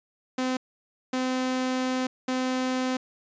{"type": "tone bursts at uneven times", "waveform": "sawtooth", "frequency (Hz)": 256.8, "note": "C4", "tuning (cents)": -32, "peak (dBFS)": -21, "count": 3, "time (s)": [[0.38, 0.57], [1.13, 2.07], [2.28, 2.97]], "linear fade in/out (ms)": 5, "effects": ["resampled to 16000 Hz"]}